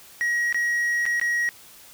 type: tone with dropouts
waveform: triangle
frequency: 1900 Hz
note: A#6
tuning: 33 cents sharp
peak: -19 dBFS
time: 0.21-1.49 s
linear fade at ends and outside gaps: 0 ms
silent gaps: 0.526-0.545 / 1.055-1.063 / 1.198-1.214 s
effects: white hiss -48 dBFS RMS until 1.93 s